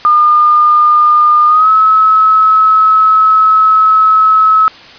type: tone with pitch glide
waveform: sine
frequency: 1212 to 1291.5 Hz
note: D#6 to E6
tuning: -46 to -36 cents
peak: -4 dBFS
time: 0.05-4.68 s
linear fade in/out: 0 ms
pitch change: +110 cents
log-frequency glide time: 1.47-1.69 s
effects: white hiss -34 dBFS RMS until 4.98 s + resampled to 11025 Hz